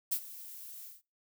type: noise with ADSR envelope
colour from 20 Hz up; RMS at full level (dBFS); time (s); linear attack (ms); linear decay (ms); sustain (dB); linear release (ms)
violet; -29; 0.11-1.02; 12; 71; -18; 170
effects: noise-tail reverb RT60 0.3 s tail -25 dB re dry